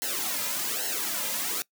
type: noise with flanger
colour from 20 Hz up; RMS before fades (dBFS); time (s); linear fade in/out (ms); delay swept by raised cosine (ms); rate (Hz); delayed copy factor
white; -30; 0.02-1.62; 0; 0.83 to 2.73; 1.2; -0.9
effects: noise-tail reverb RT60 0.1 s tail -22 dB re dry + high-pass 200 Hz 12 dB/octave

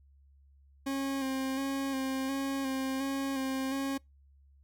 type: tone with vibrato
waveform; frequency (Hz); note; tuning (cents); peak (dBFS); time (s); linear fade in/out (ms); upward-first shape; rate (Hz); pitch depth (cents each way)
40% pulse; 269.1; C4; +49; -30; 0.86-3.98; 10; square; 1.4; 24
effects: noise-tail reverb RT60 0.2 s tail -26 dB re dry + added 69 Hz sine -58 dBFS peak until 4.63 s

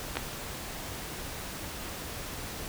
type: clicks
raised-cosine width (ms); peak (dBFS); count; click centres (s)
0.3; -19 / -12; 2; 0.156 / 0.17
effects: pink hiss -39 dBFS RMS until 2.68 s

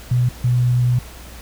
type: tone pair in turn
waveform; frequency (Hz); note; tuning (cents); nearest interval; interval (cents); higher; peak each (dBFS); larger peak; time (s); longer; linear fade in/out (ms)
sine; 123.3 / 123.3; B2 / B2; -2 / -2; unison; 0; neither; -13; neither; 0.11-0.29 / 0.44-0.99; second; 5
effects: added 60 Hz sine -38 dBFS peak until 1.41 s + pink hiss -40 dBFS RMS until 1.41 s

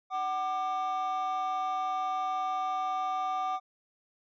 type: tone pair together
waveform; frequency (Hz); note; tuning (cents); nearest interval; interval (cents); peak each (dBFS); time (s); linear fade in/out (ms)
triangle; 751 / 1192.1; F#5 / D6; +26 / +26; minor sixth; 800; -28 / -30; 0.1-3.6; 50
effects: tanh soft clip ceiling -23 dBFS + resampled to 16000 Hz

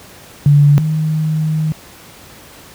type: tone pair in turn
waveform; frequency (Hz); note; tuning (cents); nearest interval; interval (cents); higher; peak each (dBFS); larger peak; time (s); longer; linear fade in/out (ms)
sine; 144.7 / 155.93; D3 / D#3; -25 / +4; minor second; 129; second; -5 / -13; first; 0.46-0.78 / 0.78-1.72; second; 0
effects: pink hiss -39 dBFS RMS until 2.74 s + high-pass 60 Hz 12 dB/octave

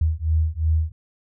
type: beating tone pair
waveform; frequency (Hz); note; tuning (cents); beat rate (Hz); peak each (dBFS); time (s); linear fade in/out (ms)
sine; 78.1 / 80.9; D#2 / E2; +7 / -32; 2.8; -21; 0.01-0.92; 5
effects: none

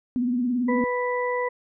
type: tone with vibrato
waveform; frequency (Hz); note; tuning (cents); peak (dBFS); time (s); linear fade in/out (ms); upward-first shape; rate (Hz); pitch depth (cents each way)
sine; 246.1; B3; -6; -21; 0.16-0.84; 0; triangle; 18; 90
type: harmonic tone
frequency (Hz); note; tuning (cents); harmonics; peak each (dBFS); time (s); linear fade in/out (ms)
493.9; B4; 0; 1 / 2 / 4; -25 / -28 / -31; 0.68-1.49; 10
effects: none

